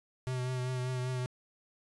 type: tone with vibrato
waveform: square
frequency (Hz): 127.1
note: C3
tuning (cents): -50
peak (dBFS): -33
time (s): 0.27-1.26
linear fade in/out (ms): 0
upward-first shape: triangle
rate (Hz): 5.1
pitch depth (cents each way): 30
effects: resampled to 24000 Hz + 10-bit